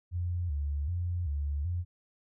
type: tone with vibrato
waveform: sine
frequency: 79.6 Hz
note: D#2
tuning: 40 cents sharp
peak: -29 dBFS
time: 0.11-1.85 s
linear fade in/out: 50 ms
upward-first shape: square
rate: 1.3 Hz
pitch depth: 170 cents each way
effects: none